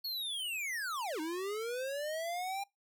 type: linear two-way sweep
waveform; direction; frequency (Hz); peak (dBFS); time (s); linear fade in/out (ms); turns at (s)
square; down then up; 4408 to 303.2 to 804; -36; 0.04-2.64; 10; 1.2
effects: noise-tail reverb RT60 0.2 s tail -24 dB re dry